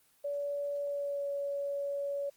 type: tone with pitch glide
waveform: sine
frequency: 572 to 564.5 Hz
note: D5 to C#5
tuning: -46 to +31 cents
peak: -32 dBFS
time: 0.24-2.3 s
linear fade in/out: 10 ms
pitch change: -23 cents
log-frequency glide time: 0.82-1.28 s
effects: white hiss -67 dBFS RMS until 2.36 s + Opus 24 kbps